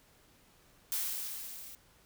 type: noise with level ramp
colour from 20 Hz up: blue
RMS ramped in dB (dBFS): -33 to -49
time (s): 0.92-1.75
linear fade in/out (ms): 0
effects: pink hiss -64 dBFS RMS until 2.05 s